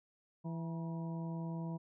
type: harmonic tone with a mistuned harmonic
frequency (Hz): 165.7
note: E3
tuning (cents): +9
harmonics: 1 / 2 / 3 / 4 / 5 / 6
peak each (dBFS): -38 / -48 / -55 / -52 / -60 / -52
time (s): 0.44-1.78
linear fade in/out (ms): 20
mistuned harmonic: 6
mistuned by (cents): -59
effects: none